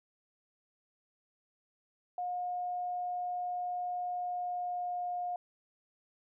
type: tone with pitch glide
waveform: sine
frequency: 717 to 712.9 Hz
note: F5 to F5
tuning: +45 to +35 cents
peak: -33 dBFS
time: 2.18-5.36 s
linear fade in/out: 2 ms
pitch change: -10 cents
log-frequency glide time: 4.11-5.14 s
effects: none